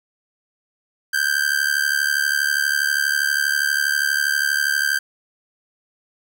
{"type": "tone with amplitude modulation", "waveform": "45% pulse", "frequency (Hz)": 1568, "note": "G6", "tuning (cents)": 0, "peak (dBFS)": -14, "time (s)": [1.13, 4.99], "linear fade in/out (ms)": 10, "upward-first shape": "sine", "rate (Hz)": 72.4, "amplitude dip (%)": 85, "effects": []}